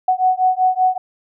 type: beating tone pair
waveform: sine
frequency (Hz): 740 / 745.2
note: F#5 / F#5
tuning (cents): 0 / +12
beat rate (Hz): 5.2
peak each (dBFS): -16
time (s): 0.08-0.98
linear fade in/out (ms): 5
effects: none